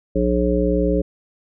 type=harmonic tone with a mistuned harmonic; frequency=60.2 Hz; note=B1; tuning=44 cents flat; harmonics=1 / 3 / 5 / 7 / 9; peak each=-22 / -22 / -22 / -22 / -22 dBFS; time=0.15-1.02 s; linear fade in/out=10 ms; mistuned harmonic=1; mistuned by=-18 cents; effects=none